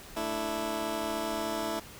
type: chord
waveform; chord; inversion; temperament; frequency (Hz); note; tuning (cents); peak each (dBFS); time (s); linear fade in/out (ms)
15% pulse; A suspended fourth; none; just; 220 / 293.3 / 330; A3 / D4 / E4; 0 / -2 / +2; -31 / -32 / -28; 0.16-1.8; 10
effects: pink hiss -48 dBFS RMS until 1.99 s